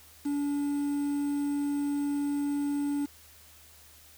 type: tone with quantisation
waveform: triangle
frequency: 287 Hz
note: D4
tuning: 40 cents flat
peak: -25 dBFS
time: 0.25-3.06 s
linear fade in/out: 10 ms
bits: 8
effects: added 77 Hz sine -60 dBFS peak until 4.17 s + white hiss -55 dBFS RMS until 4.17 s